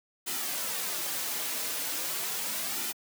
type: noise with flanger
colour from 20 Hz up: white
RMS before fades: -33 dBFS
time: 0.26-2.93 s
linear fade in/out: 20 ms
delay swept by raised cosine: 1.8 to 5.6 ms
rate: 0.38 Hz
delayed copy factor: -0.5
effects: high-pass 200 Hz 12 dB/octave